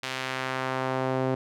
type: tone with band-pass filter sweep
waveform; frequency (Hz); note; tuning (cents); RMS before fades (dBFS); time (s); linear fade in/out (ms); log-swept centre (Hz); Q
sawtooth; 130.81; C3; 0; -29; 0.03-1.35; 5; 3100 to 460; 0.87
effects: none